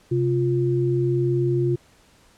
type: tone pair together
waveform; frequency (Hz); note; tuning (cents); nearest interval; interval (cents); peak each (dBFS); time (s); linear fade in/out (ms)
sine; 131.38 / 350.5; C3 / F4; +7 / +6; octave + perfect fourth; 1699; -21; 0.11-1.76; 10
effects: pink hiss -56 dBFS RMS until 2.37 s + low-pass 10000 Hz 12 dB/octave